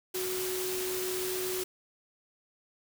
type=tone in noise; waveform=sine; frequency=370 Hz; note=F#4; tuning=in tune; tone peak=-33 dBFS; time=0.14-1.64 s; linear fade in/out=10 ms; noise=white; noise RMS=-36 dBFS; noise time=0.14-1.64 s; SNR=0 dB; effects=none